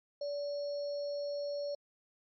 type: tone with sample-and-hold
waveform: sine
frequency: 575 Hz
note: D5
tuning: 37 cents flat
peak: -34 dBFS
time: 0.21-1.75 s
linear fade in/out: 5 ms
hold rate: 4900 Hz
effects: MP3 32 kbps